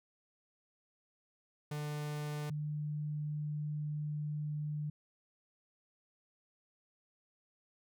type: tone pair in turn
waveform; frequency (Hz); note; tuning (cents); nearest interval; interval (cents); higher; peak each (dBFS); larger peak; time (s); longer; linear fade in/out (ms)
45% pulse / sine; 148.8 / 149.75; D3 / D3; +23 / +34; unison; 11; second; -37 / -35; second; 1.71-2.5 / 2.5-4.9; second; 5
effects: none